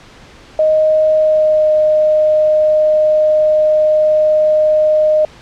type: tone with pitch glide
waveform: sine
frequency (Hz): 622.3 to 615.2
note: D#5 to D#5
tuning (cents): 0 to -20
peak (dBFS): -8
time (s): 0.59-5.25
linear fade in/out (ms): 2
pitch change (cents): -20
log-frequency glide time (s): 1.13-1.72
effects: pink hiss -40 dBFS RMS until 5.41 s + low-pass 5000 Hz 12 dB/octave